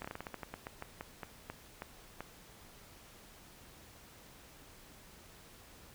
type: slowing click train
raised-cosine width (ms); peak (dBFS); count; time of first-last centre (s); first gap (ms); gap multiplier
0.5; -26; 17; 0.02-2.206; 25; 1.2
effects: pink hiss -57 dBFS RMS until 5.94 s